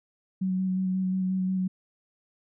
sine tone with vibrato, 186.9 Hz, F#3, 18 cents sharp, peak -24 dBFS, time 0.41-1.68 s, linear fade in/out 10 ms, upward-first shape square, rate 5.6 Hz, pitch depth 13 cents each way, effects none

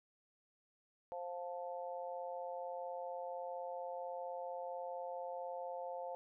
harmonic tone, 175.7 Hz, F3, 11 cents sharp, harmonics 3 / 4 / 5, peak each -44 / -46 / -48 dBFS, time 1.12-6.15 s, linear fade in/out 0 ms, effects none

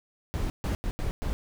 brown noise bursts at uneven times, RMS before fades -29 dBFS, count 5, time 0.34-0.5 / 0.64-0.75 / 0.84-0.91 / 0.99-1.11 / 1.22-1.33 s, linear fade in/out 0 ms, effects none

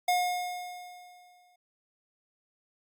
square tone with exponential decay, 718 Hz, F5, 48 cents sharp, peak -23 dBFS, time 0.08-1.56 s, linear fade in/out 5 ms, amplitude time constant 320 ms, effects Opus 48 kbps

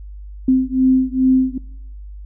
sine beating tone pair, 258.7 / 261.1 Hz, C4 / C4, -19 / -3 cents, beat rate 2.4 Hz, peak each -15 dBFS, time 0.48-1.58 s, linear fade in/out 5 ms, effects noise-tail reverb RT60 0.8 s tail -22 dB re dry + added 50 Hz sine -31 dBFS peak until 2.25 s

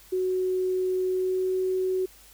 sine tone with pitch glide, 370.6 to 373.2 Hz, F#4 to F#4, +3 to +15 cents, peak -23 dBFS, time 0.12-2.06 s, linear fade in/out 10 ms, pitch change +12 cents, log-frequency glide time 1.08-1.5 s, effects added 50 Hz sine -57 dBFS peak until 2.33 s + white hiss -53 dBFS RMS until 2.33 s

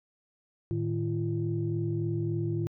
sine tone cluster, 110.5 / 154 / 341.1 Hz, A2 / D#3 / F4, +8 / -17 / -41 cents, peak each -30 / -32 / -32 dBFS, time 0.71-2.67 s, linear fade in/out 0 ms, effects tanh soft clip ceiling -18 dBFS

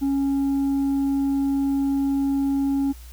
sine tone with tanh clipping, 276 Hz, C#4, 7 cents flat, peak -20 dBFS, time 0.01-2.93 s, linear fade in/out 20 ms, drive 3 dB, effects added 60 Hz sine -39 dBFS peak until 3.12 s + white hiss -50 dBFS RMS until 3.12 s

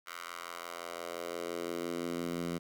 10% pulse tone with high-pass filter sweep, 85.8 Hz, F2, 30 cents flat, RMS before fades -39 dBFS, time 0.06-2.59 s, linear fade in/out 20 ms, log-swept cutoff 1400 to 170 Hz, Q 1.6, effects none

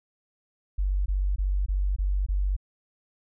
sine tone bursts, 47.9 Hz, G1, 39 cents flat, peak -22 dBFS, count 6, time 0.78-2.565 s, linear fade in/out 10 ms, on 280 ms, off 21 ms, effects none

